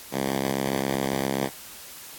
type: tone with high-pass filter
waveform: 5% pulse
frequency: 67.5 Hz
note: C#2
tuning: 45 cents flat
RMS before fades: -27 dBFS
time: 0.11-1.5 s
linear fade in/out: 50 ms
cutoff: 180 Hz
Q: 1.4
effects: white hiss -43 dBFS RMS until 2.18 s + AAC 64 kbps